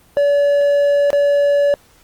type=tone with dropouts; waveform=triangle; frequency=572 Hz; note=D5; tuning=46 cents flat; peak=-9 dBFS; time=0.17-1.74 s; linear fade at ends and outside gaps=0 ms; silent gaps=1.104-1.13 s; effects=pink hiss -51 dBFS RMS until 2.03 s + Opus 24 kbps